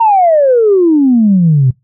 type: exponential sweep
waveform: sine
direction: down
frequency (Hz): 937 to 123.9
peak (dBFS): -4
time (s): 0-1.71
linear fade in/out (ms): 10
effects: noise-tail reverb RT60 0.2 s tail -22 dB re dry + tanh soft clip ceiling 0 dBFS